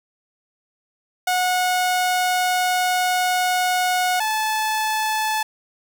sawtooth tone pair in turn, 730 / 868.1 Hz, F#5 / A5, -24 / -24 cents, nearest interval minor third, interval 300 cents, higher second, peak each -14 / -16 dBFS, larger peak first, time 1.27-4.2 / 4.2-5.43 s, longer first, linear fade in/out 5 ms, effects none

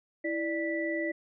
sine tone cluster, 328.6 / 591 / 1968 Hz, E4 / D5 / B6, -5 / +11 / -7 cents, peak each -32 / -34 / -34 dBFS, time 0.24-1.12 s, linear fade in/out 10 ms, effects none

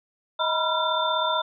sine tone cluster, 630 / 961 / 997 / 1371 / 3565 Hz, D#5 / B5 / B5 / F6 / A7, +21 / -48 / +16 / -32 / +22 cents, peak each -28 dBFS, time 0.39-1.42 s, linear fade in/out 10 ms, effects none

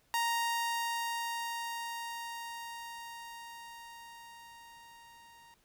sawtooth tone with level ramp, 932.3 Hz, A#5, in tune, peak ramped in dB -25 to -52 dBFS, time 0.14-5.54 s, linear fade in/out 0 ms, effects pink hiss -70 dBFS RMS until 5.64 s

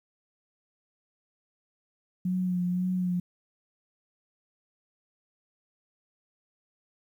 sine tone with vibrato, 180.9 Hz, F#3, 39 cents flat, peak -25 dBFS, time 2.25-3.2 s, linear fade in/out 5 ms, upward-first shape sine, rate 1.9 Hz, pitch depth 30 cents each way, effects 10-bit

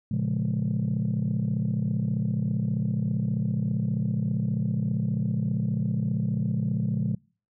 sine chord, Bb minor seventh, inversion none, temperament just, 116.54 / 139.85 / 174.81 / 209.8 Hz, Bb2 / Db3 / F3 / Ab3, 0 / +16 / +2 / +18 cents, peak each -28 dBFS, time 0.11-7.15 s, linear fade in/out 5 ms, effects noise-tail reverb RT60 0.4 s tail -26 dB re dry + tanh soft clip ceiling -18 dBFS

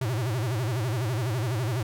square tone with vibrato, 118 Hz, A#2, 22 cents sharp, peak -26 dBFS, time 0.01-1.83 s, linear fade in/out 5 ms, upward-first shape sine, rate 12 Hz, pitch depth 220 cents each way, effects none

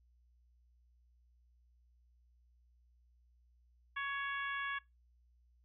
harmonic tone with a mistuned harmonic, 558 Hz, C#5, 11 cents sharp, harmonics 2 / 3 / 4 / 5 / 6, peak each -41 / -39 / -45 / -49 / -51 dBFS, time 3.96-4.79 s, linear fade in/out 10 ms, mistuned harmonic 5, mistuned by -19 cents, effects noise-tail reverb RT60 0.2 s tail -22 dB re dry + added 60 Hz sine -66 dBFS peak until 5.64 s

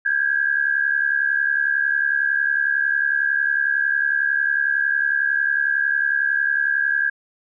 sine tone pair together, 1590.2 / 1661.2 Hz, G6 / G#6, +24 / 0 cents, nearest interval minor second, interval 76 cents, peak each -20 / -20 dBFS, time 0.05-7.1 s, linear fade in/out 10 ms, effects none

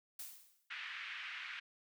blue noise with exponential decay, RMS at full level -44 dBFS, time 0.19-0.7 s, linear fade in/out 5 ms, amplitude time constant 110 ms
white band-pass noise, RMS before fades -46 dBFS, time 0.7-1.6 s, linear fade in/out 10 ms, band 1500 to 2700 Hz, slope 24 dB/octave
effects none

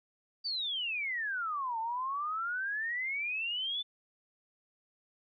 sine exponential two-way sweep, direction down then up, 4711 to 880 to 3540 Hz, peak -32 dBFS, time 0.44-3.83 s, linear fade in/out 20 ms, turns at 1.79 s, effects none

